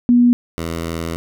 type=tone pair in turn; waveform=sine / 10% pulse; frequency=242.4 / 82.93 Hz; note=B3 / E2; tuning=-32 / +11 cents; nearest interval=octave + perfect fifth; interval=1857 cents; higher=first; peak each=-8 / -14 dBFS; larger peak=first; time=0.09-0.33 / 0.58-1.16 s; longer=second; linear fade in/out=0 ms; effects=none